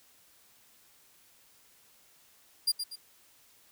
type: tone with echo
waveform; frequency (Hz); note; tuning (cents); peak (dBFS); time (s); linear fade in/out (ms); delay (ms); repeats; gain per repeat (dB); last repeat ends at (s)
sawtooth; 4799; D8; +37; -21; 2.67-2.72; 10; 120; 2; -8; 2.96
effects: white hiss -62 dBFS RMS until 3.71 s